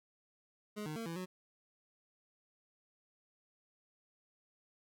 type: tone with pitch steps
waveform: 25% pulse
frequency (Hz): 210 / 153.4 / 227.7 / 166.6 / 184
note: G#3 / D#3 / A#3 / E3 / F#3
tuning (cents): +19 / -24 / -40 / +19 / -9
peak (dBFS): -36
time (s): 0.76-1.26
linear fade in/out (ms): 20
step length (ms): 100
effects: none